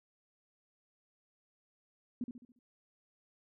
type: tone with echo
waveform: sine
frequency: 243.8 Hz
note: B3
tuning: 22 cents flat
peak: -33 dBFS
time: 2.21-2.24 s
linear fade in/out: 2 ms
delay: 70 ms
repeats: 5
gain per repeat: -7 dB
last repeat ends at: 2.59 s
effects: none